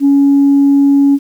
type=tone; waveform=sine; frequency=279.9 Hz; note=C#4; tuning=17 cents sharp; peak=-4 dBFS; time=0-1.19 s; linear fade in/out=50 ms; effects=tanh soft clip ceiling -2 dBFS + 7-bit